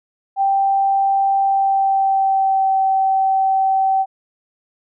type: tone with pitch glide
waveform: sine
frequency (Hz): 784 to 770.1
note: G5 to G5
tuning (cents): 0 to -31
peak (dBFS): -13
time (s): 0.36-4.06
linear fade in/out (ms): 50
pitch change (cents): -31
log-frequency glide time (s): 1.42-2.79
effects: none